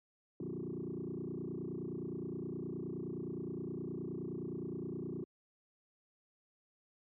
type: tone with frequency modulation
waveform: sine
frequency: 261.6 Hz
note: C4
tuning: in tune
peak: -37 dBFS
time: 0.4-5.24 s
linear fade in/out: 2 ms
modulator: 29.6 Hz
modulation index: 4.5
effects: tanh soft clip ceiling -34 dBFS + high-pass 100 Hz 12 dB/octave